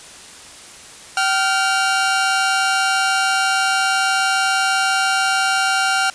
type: tone pair together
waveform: sawtooth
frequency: 768.7 / 1396.9 Hz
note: G5 / F6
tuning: -34 / 0 cents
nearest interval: minor seventh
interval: 1034 cents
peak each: -15 / -14 dBFS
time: 1.17-6.1 s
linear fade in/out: 2 ms
effects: white hiss -39 dBFS RMS until 6.14 s + resampled to 22050 Hz